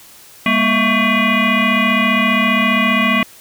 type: tone with frequency modulation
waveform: sine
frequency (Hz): 1125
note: C#6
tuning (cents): +25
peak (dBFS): -11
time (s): 0.46-3.23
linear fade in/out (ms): 2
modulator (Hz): 443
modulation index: 3.6
effects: white hiss -42 dBFS RMS until 3.4 s